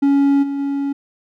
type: tone with level steps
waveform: triangle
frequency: 279.6 Hz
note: C#4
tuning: 15 cents sharp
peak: -9 / -18 / -16 dBFS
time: 0.02-0.93 s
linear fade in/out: 10 ms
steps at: 0.42 / 0.58 s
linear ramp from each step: 20 ms
effects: none